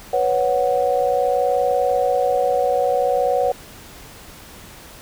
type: chord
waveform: sine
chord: B suspended second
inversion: none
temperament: equal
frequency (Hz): 493.9 / 554.4 / 740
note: B4 / C#5 / F#5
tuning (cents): 0 / 0 / 0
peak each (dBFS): -20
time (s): 0.13-3.52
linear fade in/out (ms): 5
effects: pink hiss -41 dBFS RMS until 5.01 s